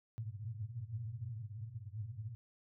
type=band-pass noise; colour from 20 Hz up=pink; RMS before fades=-44 dBFS; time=0.18-2.35 s; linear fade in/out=0 ms; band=100 to 120 Hz; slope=96 dB/octave; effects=none